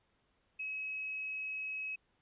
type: tone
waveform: sine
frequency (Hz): 2560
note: D#7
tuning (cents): +49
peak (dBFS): -37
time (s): 0.59-1.96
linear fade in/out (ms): 10
effects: pink hiss -75 dBFS RMS until 2.21 s + resampled to 8000 Hz